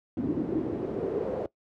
brown noise with band-pass filter sweep, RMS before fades -30 dBFS, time 0.17-1.46 s, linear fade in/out 2 ms, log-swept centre 280 to 510 Hz, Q 4, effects noise-tail reverb RT60 0.1 s tail -19 dB re dry + high-pass 80 Hz 12 dB/octave

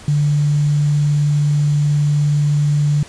sine tone with quantisation, 146.83 Hz, D3, in tune, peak -12 dBFS, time 0.08-3.03 s, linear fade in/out 2 ms, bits 6, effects pink hiss -39 dBFS RMS until 3.08 s + resampled to 22050 Hz

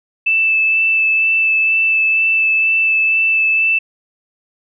sine tone with vibrato, 2637 Hz, E7, in tune, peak -11 dBFS, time 0.26-3.79 s, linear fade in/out 10 ms, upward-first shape sine, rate 2.1 Hz, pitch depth 11 cents each way, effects none

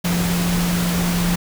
sine tone in noise, 174.61 Hz, F3, in tune, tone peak -18 dBFS, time 0.04-1.36 s, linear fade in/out 10 ms, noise pink, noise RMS -24 dBFS, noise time 0.04-1.36 s, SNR +3 dB, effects none

